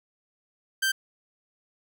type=tone; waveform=sawtooth; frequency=1564 Hz; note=G6; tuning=4 cents flat; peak=-19 dBFS; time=0.82-0.92 s; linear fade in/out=10 ms; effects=none